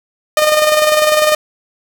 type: tone with tremolo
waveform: sawtooth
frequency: 610 Hz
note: D#5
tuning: 34 cents flat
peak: -4 dBFS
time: 0.37-1.35 s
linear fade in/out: 2 ms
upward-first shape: square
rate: 20 Hz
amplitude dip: 40%
effects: none